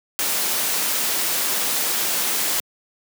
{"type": "noise", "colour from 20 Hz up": "white", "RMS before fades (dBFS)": -22, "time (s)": [0.19, 2.6], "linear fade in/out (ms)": 0, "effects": ["high-pass 200 Hz 12 dB/octave"]}